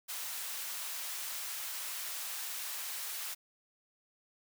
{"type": "high-pass noise", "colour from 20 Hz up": "white", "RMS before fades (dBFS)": -40, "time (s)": [0.08, 3.35], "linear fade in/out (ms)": 20, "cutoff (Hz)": 850, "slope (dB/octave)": 12, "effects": []}